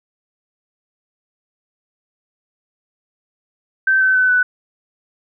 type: tone with pitch steps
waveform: sine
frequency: 1550 / 1530.4 / 1511.1 / 1492 Hz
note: G6 / G6 / F#6 / F#6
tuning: -20 / -42 / +36 / +14 cents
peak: -11 dBFS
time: 3.87-4.43 s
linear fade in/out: 5 ms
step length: 140 ms
effects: none